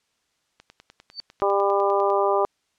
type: click train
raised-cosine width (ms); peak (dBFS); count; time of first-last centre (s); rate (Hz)
0.2; -28; 16; 0.6-2.102; 9.99
type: tone with exponential growth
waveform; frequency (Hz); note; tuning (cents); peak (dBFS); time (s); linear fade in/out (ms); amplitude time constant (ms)
sine; 4554; C#8; +46; -26; 1.11-1.2; 1; 19
type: harmonic tone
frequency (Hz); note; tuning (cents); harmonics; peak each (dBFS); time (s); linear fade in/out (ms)
199.3; G3; +29; 2 / 3 / 4 / 5 / 6; -22 / -24 / -25 / -26 / -27; 1.42-2.45; 0
effects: white hiss -71 dBFS RMS until 2.78 s + low-pass 7000 Hz 12 dB/octave